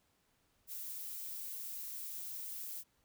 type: noise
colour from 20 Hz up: violet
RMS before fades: -44 dBFS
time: 0.67-2.84 s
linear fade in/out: 50 ms
effects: pink hiss -75 dBFS RMS until 3.04 s